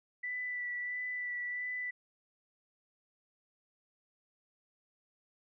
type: tone with vibrato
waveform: sine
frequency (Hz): 1975.5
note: B6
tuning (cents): 0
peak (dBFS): -35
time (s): 0.23-1.91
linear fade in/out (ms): 10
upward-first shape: sine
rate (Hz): 1.5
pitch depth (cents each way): 17
effects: none